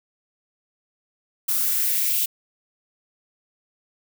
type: noise with high-pass filter sweep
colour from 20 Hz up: violet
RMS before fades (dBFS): -22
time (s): 1.48-2.26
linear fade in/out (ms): 10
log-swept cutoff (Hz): 1100 to 2800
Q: 2.8
effects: none